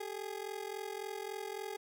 30% pulse ring-modulated tone, 412.6 Hz, G#4, 11 cents flat, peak -34 dBFS, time 0-1.77 s, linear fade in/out 5 ms, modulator 21.8 Hz, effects none

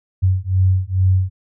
sine beating tone pair, 92.5 / 94.8 Hz, F#2 / F#2, 0 / +43 cents, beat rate 2.3 Hz, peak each -16 / -16 dBFS, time 0.22-1.3 s, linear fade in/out 20 ms, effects none

